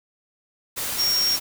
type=tone in noise; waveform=sine; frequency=5560 Hz; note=F8; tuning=9 cents flat; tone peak=-19 dBFS; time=0.98-1.37 s; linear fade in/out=20 ms; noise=white; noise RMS=-28 dBFS; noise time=0.76-1.4 s; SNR=+6 dB; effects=none